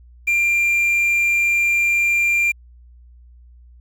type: tone with quantisation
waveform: triangle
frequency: 2383 Hz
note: D7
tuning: 25 cents sharp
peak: -13 dBFS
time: 0.27-2.52 s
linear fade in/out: 10 ms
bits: 7
effects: added 60 Hz sine -43 dBFS peak until 3.8 s